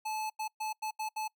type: tone bursts at uneven times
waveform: square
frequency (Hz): 866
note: A5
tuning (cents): -28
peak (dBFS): -34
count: 6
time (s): 0.05-0.3 / 0.39-0.48 / 0.6-0.73 / 0.82-0.91 / 0.99-1.09 / 1.16-1.28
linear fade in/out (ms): 10
effects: noise-tail reverb RT60 0.1 s tail -24 dB re dry